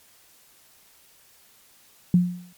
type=tone with exponential decay; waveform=sine; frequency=177.8 Hz; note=F3; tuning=31 cents sharp; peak=-11 dBFS; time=2.14-2.53 s; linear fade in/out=2 ms; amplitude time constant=83 ms; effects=white hiss -56 dBFS RMS until 2.57 s + MP3 96 kbps